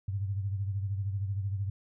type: beating tone pair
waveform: sine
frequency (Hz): 97.8 / 110.8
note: G2 / A2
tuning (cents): -4 / +13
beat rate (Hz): 13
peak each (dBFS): -30 / -39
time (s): 0.08-1.7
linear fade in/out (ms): 5
effects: none